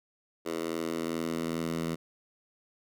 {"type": "tone with high-pass filter sweep", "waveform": "10% pulse", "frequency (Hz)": 82.41, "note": "E2", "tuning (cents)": 0, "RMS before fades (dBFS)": -33, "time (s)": [0.45, 1.96], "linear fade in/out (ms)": 20, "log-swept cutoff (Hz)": [370, 170], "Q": 1.7, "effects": []}